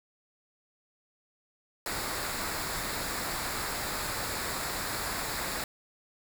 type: noise with comb filter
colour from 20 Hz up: pink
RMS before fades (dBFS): -34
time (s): 1.86-5.64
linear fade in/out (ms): 2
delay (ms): 0.33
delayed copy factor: -0.55
effects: none